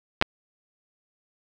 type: clicks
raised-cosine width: 0.3 ms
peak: -3 dBFS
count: 2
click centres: 0.214 / 0.224 s
effects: none